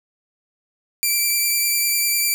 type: tone with vibrato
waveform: 5% pulse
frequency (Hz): 2345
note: D7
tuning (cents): -3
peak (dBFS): -8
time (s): 1.03-2.34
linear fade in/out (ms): 0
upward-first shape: sine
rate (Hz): 10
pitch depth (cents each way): 20
effects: none